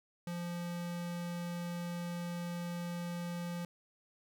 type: tone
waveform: square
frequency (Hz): 173.5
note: F3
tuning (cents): -11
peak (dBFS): -38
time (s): 0.27-3.65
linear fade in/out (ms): 2
effects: 13-bit